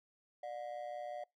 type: ring-modulated tone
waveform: triangle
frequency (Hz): 658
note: E5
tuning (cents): -3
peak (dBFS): -36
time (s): 0.43-1.24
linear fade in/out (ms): 5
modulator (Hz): 62.6
effects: noise-tail reverb RT60 0.2 s tail -25 dB re dry